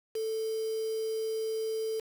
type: tone with quantisation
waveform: sine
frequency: 442.2 Hz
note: A4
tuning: 9 cents sharp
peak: -30 dBFS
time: 0.15-2 s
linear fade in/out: 5 ms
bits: 7
effects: none